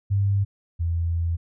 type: tone pair in turn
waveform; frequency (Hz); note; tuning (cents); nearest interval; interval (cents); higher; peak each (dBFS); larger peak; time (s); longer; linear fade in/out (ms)
sine; 99.5 / 84.15; G2 / E2; +26 / +36; minor third; 290; first; -18 / -21; first; 0.1-0.45 / 0.79-1.37; second; 20
effects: none